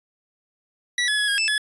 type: tone with pitch steps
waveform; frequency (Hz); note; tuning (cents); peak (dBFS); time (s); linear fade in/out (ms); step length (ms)
25% pulse; 1947 / 1702 / 1684 / 1636 / 2637 / 1706; B6 / G#6 / G#6 / G#6 / E7 / G#6; -25 / +42 / +24 / -26 / 0 / +46; -16; 0.98-1.58; 2; 100
effects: resampled to 24000 Hz